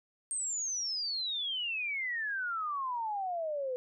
sine exponential sweep, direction down, 8630 to 493.9 Hz, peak -32 dBFS, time 0.31-3.76 s, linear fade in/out 0 ms, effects none

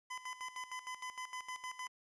25% pulse tone with tremolo, 1012 Hz, B5, 42 cents sharp, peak -37 dBFS, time 0.1-1.88 s, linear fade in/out 10 ms, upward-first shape square, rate 6.5 Hz, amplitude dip 75%, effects resampled to 22050 Hz + 12-bit

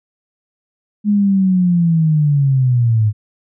sine linear sweep, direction down, 210 to 103.83 Hz, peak -10 dBFS, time 1.04-3.13 s, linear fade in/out 50 ms, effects none

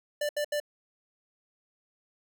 square tone bursts, 590 Hz, D5, 8 cents sharp, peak -28 dBFS, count 3, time 0.21-0.601 s, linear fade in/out 5 ms, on 81 ms, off 74 ms, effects none

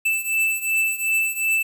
square beating tone pair, 2643 / 2645.7 Hz, E7 / E7, +4 / +6 cents, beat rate 2.7 Hz, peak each -22 / -25 dBFS, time 0.05-1.63 s, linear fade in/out 10 ms, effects 8-bit

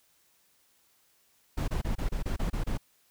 brown noise bursts, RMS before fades -29 dBFS, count 9, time 1.57-2.776 s, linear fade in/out 10 ms, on 110 ms, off 27 ms, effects white hiss -67 dBFS RMS until 3.1 s

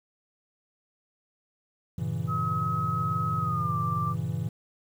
triangle chord, G diminished seventh, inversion none, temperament equal, 98 / 116.54 / 138.59 / 164.81 Hz, G2 / Bb2 / Db3 / Fb3, 0 / 0 / 0 / 0 cents, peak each -33 / -31 / -32 / -30 dBFS, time 1.98-4.49 s, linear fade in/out 5 ms
sine tone with pitch glide, 1277 to 1177.8 Hz, D#6 to D6, +45 to +5 cents, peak -28 dBFS, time 2.27-4.15 s, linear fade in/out 50 ms, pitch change -140 cents, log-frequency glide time 3.38-3.75 s
effects 9-bit

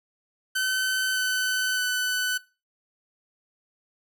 sawtooth tone with pitch steps, 1525 / 1512.7 / 1500.5 Hz, G6 / F#6 / F#6, -48 / +38 / +24 cents, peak -20 dBFS, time 0.55-2.38 s, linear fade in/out 10 ms, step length 610 ms, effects noise-tail reverb RT60 0.3 s tail -21 dB re dry

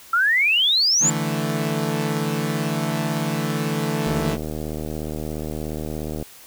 sine exponential sweep, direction up, 1330 to 7300 Hz, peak -15 dBFS, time 0.13-1.1 s, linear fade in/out 5 ms
sawtooth chord, D suspended second, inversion none, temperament equal, 146.83 / 164.81 / 220 Hz, D3 / E3 / A3, 0 / 0 / 0 cents, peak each -22 dBFS, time 1-4.38 s, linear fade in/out 50 ms
click train, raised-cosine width 2 ms, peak -16 dBFS, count 167, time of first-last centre 4.07-6.226 s, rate 77 Hz
effects white hiss -45 dBFS RMS until 6.46 s

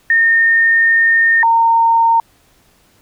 sine tone pair in turn, 1828 / 917.2 Hz, A#6 / A#5, -34 / -28 cents, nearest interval octave, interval 1194 cents, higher first, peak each -8 dBFS, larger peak neither, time 0.1-1.43 / 1.43-2.2 s, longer first, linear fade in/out 2 ms, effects pink hiss -53 dBFS RMS until 3.01 s

